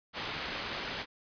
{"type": "low-pass noise", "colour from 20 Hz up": "white", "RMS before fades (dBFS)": -38, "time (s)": [0.13, 1.06], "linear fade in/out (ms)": 50, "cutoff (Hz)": 3500, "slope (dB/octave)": 12, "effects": ["resampled to 11025 Hz"]}